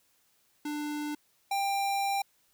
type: tone pair in turn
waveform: square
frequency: 296.9 / 792.6 Hz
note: D4 / G5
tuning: +19 / +19 cents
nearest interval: octave + perfect fourth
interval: 1700 cents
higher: second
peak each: -33 / -28 dBFS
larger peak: second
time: 0.65-1.15 / 1.51-2.22 s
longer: second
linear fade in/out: 5 ms
effects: white hiss -69 dBFS RMS until 2.53 s